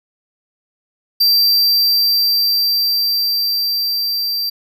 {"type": "tone with level ramp", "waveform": "square", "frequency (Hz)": 4699, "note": "D8", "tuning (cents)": 0, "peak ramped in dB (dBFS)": [-10, -18], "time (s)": [1.2, 4.5], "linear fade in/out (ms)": 10, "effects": []}